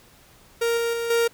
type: tone with level steps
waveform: 45% pulse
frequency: 465.9 Hz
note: A#4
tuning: 1 cent flat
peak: -20 / -22 / -25 / -18 dBFS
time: 0.61-1.28 s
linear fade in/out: 10 ms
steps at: 0.77 / 0.93 / 1.1 s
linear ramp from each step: 5 ms
effects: pink hiss -53 dBFS RMS until 1.33 s